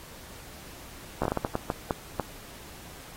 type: slowing click train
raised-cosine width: 1 ms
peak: -12 dBFS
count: 11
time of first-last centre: 1.22-2.197 s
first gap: 14 ms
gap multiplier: 1.4
effects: pink hiss -47 dBFS RMS until 3.16 s + AAC 48 kbps